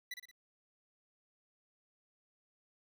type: tone with echo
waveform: 25% pulse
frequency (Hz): 1975.5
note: B6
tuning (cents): 0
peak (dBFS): -36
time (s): 0.11-0.14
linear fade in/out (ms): 5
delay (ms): 58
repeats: 3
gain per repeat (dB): -6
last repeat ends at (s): 0.314
effects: 12-bit